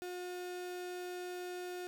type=tone; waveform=35% pulse; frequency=359.4 Hz; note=F4; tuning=50 cents sharp; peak=-39 dBFS; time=0.02-1.87 s; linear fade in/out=0 ms; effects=none